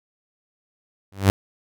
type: tone with exponential growth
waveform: sawtooth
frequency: 97.7 Hz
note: G2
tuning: 5 cents flat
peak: -5 dBFS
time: 1.12-1.3 s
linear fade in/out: 0 ms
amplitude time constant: 38 ms
effects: none